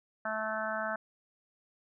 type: harmonic tone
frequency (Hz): 218.1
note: A3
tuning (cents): -15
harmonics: 1 / 3 / 4 / 5 / 6 / 7 / 8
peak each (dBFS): -44 / -36 / -41 / -43 / -39 / -37 / -44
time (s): 0.25-0.96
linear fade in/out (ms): 5
effects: none